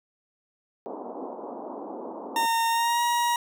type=band-pass noise; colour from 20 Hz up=pink; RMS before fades=-37 dBFS; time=0.86-2.46 s; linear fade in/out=0 ms; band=240 to 1000 Hz; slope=48 dB/octave
type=tone with pitch glide; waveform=40% pulse; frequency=917 to 952.1 Hz; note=A#5 to A#5; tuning=-29 to +36 cents; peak=-21 dBFS; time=2.36-3.36 s; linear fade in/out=2 ms; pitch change=+65 cents; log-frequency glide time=2.69-3.02 s
effects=none